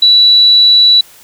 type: tone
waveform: sine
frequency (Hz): 3940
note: B7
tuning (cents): -5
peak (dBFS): -3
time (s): 0.02-1.01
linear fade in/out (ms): 5
effects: white hiss -40 dBFS RMS until 1.23 s